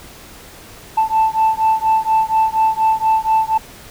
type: beating tone pair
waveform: sine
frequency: 880 / 884.2 Hz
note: A5 / A5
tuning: 0 / +8 cents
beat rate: 4.2 Hz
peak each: -14 dBFS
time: 0.97-3.58 s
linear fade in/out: 10 ms
effects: tanh soft clip ceiling -8 dBFS + pink hiss -39 dBFS RMS until 3.9 s